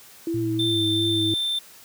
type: tone with vibrato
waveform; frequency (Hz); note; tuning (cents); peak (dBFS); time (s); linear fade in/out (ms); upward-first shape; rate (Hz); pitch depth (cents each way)
sine; 329.6; E4; 0; -23; 0.27-1.34; 2; sine; 2.8; 29
type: tone with pitch glide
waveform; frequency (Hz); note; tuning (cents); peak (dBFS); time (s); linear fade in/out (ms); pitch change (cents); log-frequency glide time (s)
sine; 116.1 to 103.43; A#2 to G#2; -7 to -7; -27; 0.34-1.34; 0; -200; 0.65-0.76
type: tone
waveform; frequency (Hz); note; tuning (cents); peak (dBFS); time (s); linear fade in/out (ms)
triangle; 3566; A7; +22; -21; 0.59-1.59; 5
effects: white hiss -48 dBFS RMS until 1.84 s + high-pass 60 Hz 12 dB/octave